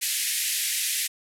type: band-pass noise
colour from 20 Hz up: white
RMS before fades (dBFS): -27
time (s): 0.01-1.08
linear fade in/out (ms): 20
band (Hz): 1800 to 13000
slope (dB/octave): 48
effects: none